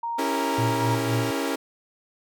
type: tone with pitch glide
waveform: sine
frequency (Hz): 932.3 to 943.1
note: A#5 to A#5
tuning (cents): 0 to +20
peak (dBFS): -26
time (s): 0.03-0.95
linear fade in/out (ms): 5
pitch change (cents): +20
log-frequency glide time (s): 0.73-0.81
type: chord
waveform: sawtooth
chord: C# diminished seventh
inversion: none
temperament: equal with one note detuned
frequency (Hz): 277.2 / 329.6 / 399.8 / 466.2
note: C#4 / E4 / G4 / Bb4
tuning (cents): 0 / 0 / +34 / 0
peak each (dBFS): -24 / -27 / -29 / -27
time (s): 0.18-1.56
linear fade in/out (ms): 10
type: tone with tremolo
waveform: triangle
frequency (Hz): 116.54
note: A#2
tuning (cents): 0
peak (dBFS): -20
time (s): 0.58-1.31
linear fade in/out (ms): 5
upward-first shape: sine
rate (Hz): 3.9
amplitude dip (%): 65
effects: none